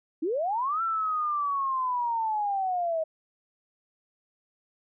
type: linear two-way sweep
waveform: sine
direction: up then down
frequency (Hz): 290.4 to 1357 to 628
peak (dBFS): -25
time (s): 0.22-3.04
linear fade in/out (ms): 10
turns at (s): 0.82
effects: none